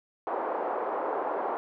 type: band-pass noise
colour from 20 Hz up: white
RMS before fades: -31 dBFS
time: 0.27-1.57 s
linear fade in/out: 0 ms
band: 370 to 980 Hz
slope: 24 dB/octave
effects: none